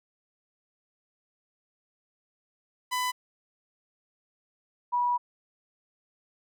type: tone pair in turn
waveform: sawtooth / sine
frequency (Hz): 1000 / 973.2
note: B5 / B5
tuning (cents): +21 / -26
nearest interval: unison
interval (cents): 47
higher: first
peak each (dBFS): -23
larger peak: neither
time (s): 2.91-3.12 / 4.92-5.18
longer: second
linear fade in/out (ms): 20
effects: none